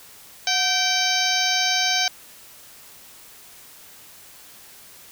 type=harmonic tone with a mistuned harmonic; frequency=774 Hz; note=G5; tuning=22 cents flat; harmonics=1 / 2 / 3 / 4 / 5 / 6 / 7 / 8; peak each=-27 / -27 / -27 / -27 / -27 / -27 / -27 / -27 dBFS; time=0.47-2.08 s; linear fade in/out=2 ms; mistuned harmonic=1; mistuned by=-100 cents; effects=white hiss -46 dBFS RMS until 5.11 s